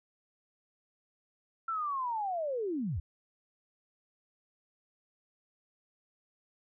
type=linear sweep; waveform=sine; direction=down; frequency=1363 to 61.9 Hz; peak=-31 dBFS; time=1.68-3 s; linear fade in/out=5 ms; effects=none